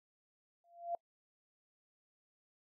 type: tone with exponential growth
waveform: sine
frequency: 688 Hz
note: F5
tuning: 26 cents flat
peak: -32 dBFS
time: 0.64-0.95 s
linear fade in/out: 2 ms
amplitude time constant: 67 ms
effects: noise-tail reverb RT60 0.1 s tail -26 dB re dry